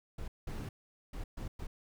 brown noise bursts at uneven times, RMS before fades -40 dBFS, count 5, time 0.18-0.28 / 0.47-0.69 / 1.13-1.24 / 1.37-1.48 / 1.59-1.67 s, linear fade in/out 5 ms, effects none

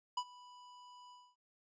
square tone with ADSR envelope, 987.8 Hz, B5, in tune, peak -33 dBFS, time 0.17-1.36 s, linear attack 6 ms, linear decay 59 ms, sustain -22 dB, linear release 250 ms, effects resampled to 16000 Hz

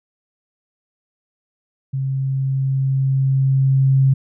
sine tone with level ramp, 134.4 Hz, C3, 47 cents sharp, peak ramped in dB -19 to -10 dBFS, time 1.93-4.14 s, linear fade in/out 10 ms, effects none

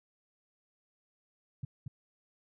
sine tone with echo, 130.81 Hz, C3, in tune, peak -33 dBFS, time 1.63-1.65 s, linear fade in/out 5 ms, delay 230 ms, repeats 1, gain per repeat -3 dB, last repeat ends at 1.88 s, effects none

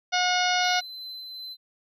harmonic tone, 724 Hz, F#5, 38 cents flat, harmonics 1 / 2 / 3 / 4 / 5 / 6 / 7 / 8, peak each -25 / -28 / -30 / -31 / -32 / -33 / -33 / -34 dBFS, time 0.12-0.81 s, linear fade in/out 20 ms
triangle tone with tremolo, 4056 Hz, B7, 45 cents sharp, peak -34 dBFS, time 0.6-1.57 s, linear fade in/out 50 ms, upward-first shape triangle, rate 2.6 Hz, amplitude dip 25%
effects none

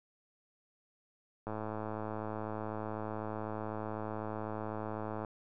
click train, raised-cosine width 1 ms, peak -25 dBFS, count 409, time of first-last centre 1.47-5.248 s, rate 108 Hz, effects none

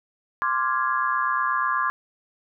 sine chord, D half-diminished seventh, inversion third, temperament equal, 1046.5 / 1174.7 / 1396.9 / 1661.2 Hz, C6 / D6 / F6 / Ab6, 0 / 0 / 0 / 0 cents, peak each -25 / -25 / -31 / -27 dBFS, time 0.42-1.9 s, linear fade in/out 0 ms, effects none

